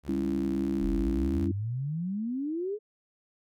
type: tone with pitch glide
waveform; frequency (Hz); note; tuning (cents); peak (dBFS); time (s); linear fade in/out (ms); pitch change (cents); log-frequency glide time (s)
sawtooth; 70.7 to 66.73; C#2 to C2; +35 to +35; -35; 0.03-1.49; 50; -100; 0.25-0.96
type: chord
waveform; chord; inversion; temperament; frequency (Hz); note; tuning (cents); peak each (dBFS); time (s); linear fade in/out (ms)
sine; C# diminished; second; just; 199.57 / 277.2 / 332.6; G3 / C#4 / E4; +31 / 0 / +16; -31; 0.08-1.52; 10
type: exponential sweep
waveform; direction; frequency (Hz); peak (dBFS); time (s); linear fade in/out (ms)
sine; up; 40 to 435.3; -29; 0.8-2.79; 50
effects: none